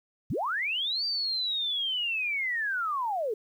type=linear two-way sweep; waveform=sine; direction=up then down; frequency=70.6 to 4699 to 401.4 Hz; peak=-27 dBFS; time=0.3-3.34 s; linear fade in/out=5 ms; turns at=1.05 s; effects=10-bit

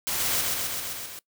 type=noise with echo; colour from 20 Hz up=white; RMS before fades=-28 dBFS; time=0.07-0.41 s; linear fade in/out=0 ms; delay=130 ms; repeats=6; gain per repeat=-2 dB; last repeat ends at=1.19 s; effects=noise-tail reverb RT60 0.1 s tail -21 dB re dry

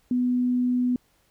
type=tone; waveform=sine; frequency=248.1 Hz; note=B3; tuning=8 cents sharp; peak=-20 dBFS; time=0.11-0.96 s; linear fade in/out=2 ms; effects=pink hiss -65 dBFS RMS until 1.3 s

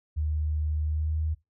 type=tone with pitch glide; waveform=sine; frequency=76.4 to 78.28 Hz; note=D#2 to D#2; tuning=-31 to +11 cents; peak=-25 dBFS; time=0.16-1.35 s; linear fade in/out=20 ms; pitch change=+42 cents; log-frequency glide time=0.83-1.2 s; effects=noise-tail reverb RT60 0.2 s tail -20 dB re dry

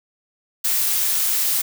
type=noise; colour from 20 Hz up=blue; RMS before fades=-20 dBFS; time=0.64-1.62 s; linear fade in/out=10 ms; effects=none

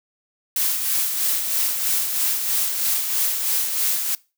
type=noise with tremolo; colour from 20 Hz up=blue; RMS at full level=-20 dBFS; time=0.56-4.15 s; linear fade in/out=2 ms; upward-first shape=sine; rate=3.1 Hz; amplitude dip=45%; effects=noise-tail reverb RT60 0.3 s tail -23 dB re dry

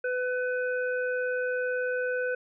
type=harmonic tone; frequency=501 Hz; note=B4; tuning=25 cents sharp; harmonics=1 / 3 / 5; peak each=-28 / -31 / -45 dBFS; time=0.04-2.35 s; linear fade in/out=5 ms; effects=none

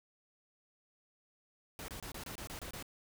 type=noise bursts; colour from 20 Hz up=pink; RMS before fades=-45 dBFS; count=9; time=1.79-2.826 s; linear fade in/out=0 ms; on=92 ms; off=26 ms; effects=none

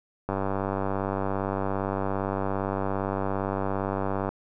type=click train; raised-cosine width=1 ms; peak=-14 dBFS; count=391; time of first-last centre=0.29-4.29 s; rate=97.5 Hz; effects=none

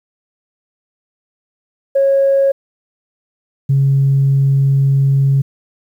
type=tone pair in turn; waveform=sine; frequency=548 / 137.26 Hz; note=C#5 / C#3; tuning=-20 / -17 cents; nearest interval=2 octaves; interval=2397 cents; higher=first; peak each=-8 dBFS; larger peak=neither; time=1.95-2.52 / 3.69-5.42 s; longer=second; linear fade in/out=10 ms; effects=tanh soft clip ceiling -5 dBFS + 8-bit

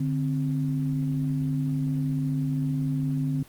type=tone pair together; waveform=sine; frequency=146.84 / 262.4 Hz; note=D3 / C4; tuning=0 / +5 cents; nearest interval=minor seventh; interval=1005 cents; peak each=-25 / -28 dBFS; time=0-3.43 s; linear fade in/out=5 ms; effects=pink hiss -52 dBFS RMS until 3.48 s + Opus 24 kbps

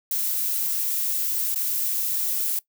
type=noise with dropouts; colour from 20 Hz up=violet; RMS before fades=-25 dBFS; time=0.11-2.59 s; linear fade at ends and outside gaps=2 ms; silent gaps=1.546-1.558 s; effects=noise-tail reverb RT60 0.1 s tail -20 dB re dry

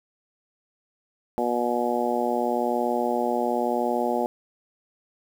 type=harmonic tone; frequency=120.9 Hz; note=B2; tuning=36 cents flat; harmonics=2 / 3 / 4 / 5 / 6 / 7; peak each=-29 / -29 / -29 / -29 / -29 / -29 dBFS; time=1.38-4.26 s; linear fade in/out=0 ms; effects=8-bit

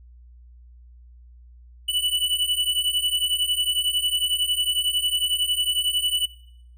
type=beating tone pair; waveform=square; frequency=2960 / 2971 Hz; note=F#7 / F#7; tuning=0 / +6 cents; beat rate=11 Hz; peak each=-26 / -24 dBFS; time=1.88-6.26 s; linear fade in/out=10 ms; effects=noise-tail reverb RT60 0.8 s tail -21 dB re dry + added 60 Hz sine -45 dBFS peak until 6.77 s

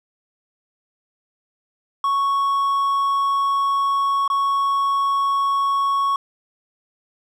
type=tone with dropouts; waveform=triangle; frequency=1108.7 Hz; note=C#6; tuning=in tune; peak=-15 dBFS; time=2.04-6.16 s; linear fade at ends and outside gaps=2 ms; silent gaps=4.278-4.3 s; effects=none

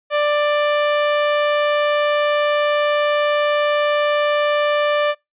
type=tone; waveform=sawtooth; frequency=590 Hz; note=D5; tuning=8 cents sharp; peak=-11 dBFS; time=0.1-5.15 s; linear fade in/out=50 ms; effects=noise-tail reverb RT60 0.2 s tail -26 dB re dry + resampled to 8000 Hz

